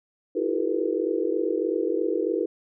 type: tone cluster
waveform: sine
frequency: 320 / 347.6 / 390.8 / 446.1 / 489.3 Hz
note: D#4 / F4 / G4 / A4 / B4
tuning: +49 / -8 / -5 / +24 / -16 cents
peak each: -29 dBFS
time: 0.35-2.46 s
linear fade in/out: 10 ms
effects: none